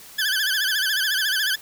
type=tone with vibrato; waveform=20% pulse; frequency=1620 Hz; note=G#6; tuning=43 cents flat; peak=-15 dBFS; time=0.18-1.56 s; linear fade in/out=10 ms; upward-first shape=sine; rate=14 Hz; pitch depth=130 cents each way; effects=white hiss -44 dBFS RMS until 1.61 s